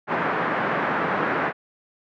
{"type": "band-pass noise", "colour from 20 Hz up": "white", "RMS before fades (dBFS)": -24, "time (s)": [0.07, 1.53], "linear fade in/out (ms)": 50, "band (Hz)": [140, 1700], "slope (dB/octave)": 24, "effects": []}